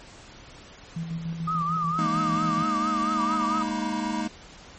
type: tone with tremolo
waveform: sine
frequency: 165.3 Hz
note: E3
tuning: 5 cents sharp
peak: -27 dBFS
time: 0.96-2.63 s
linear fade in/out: 5 ms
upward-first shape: square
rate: 6.8 Hz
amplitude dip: 45%
type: tone with vibrato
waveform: sine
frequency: 1216 Hz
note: D#6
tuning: 40 cents flat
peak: -24 dBFS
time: 1.47-3.63 s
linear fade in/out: 10 ms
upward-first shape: triangle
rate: 4.4 Hz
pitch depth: 110 cents each way
type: chord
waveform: square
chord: Ab suspended second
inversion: none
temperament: equal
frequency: 207.7 / 233.1 / 311.1 Hz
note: Ab3 / Bb3 / Eb4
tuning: 0 / 0 / 0 cents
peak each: -32 dBFS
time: 1.98-4.28 s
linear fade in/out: 10 ms
type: tone bursts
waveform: sine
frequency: 967 Hz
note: B5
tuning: 37 cents flat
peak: -31 dBFS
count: 10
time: 3.18-4.217 s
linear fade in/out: 5 ms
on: 83 ms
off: 23 ms
effects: pink hiss -47 dBFS RMS until 4.78 s + MP3 32 kbps